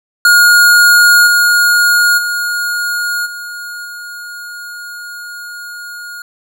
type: tone with level steps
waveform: square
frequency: 1432 Hz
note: F6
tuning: 43 cents sharp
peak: -5 / -8 / -15 / -24 / -26 dBFS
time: 0.25-6.22 s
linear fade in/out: 2 ms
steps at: 1.26 / 2.17 / 3.25 / 3.84 s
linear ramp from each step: 20 ms
effects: none